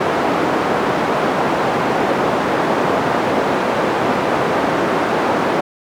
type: band-pass noise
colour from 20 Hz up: white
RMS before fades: -17 dBFS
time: 0-5.61 s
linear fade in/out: 10 ms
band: 190 to 870 Hz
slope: 12 dB/octave
effects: none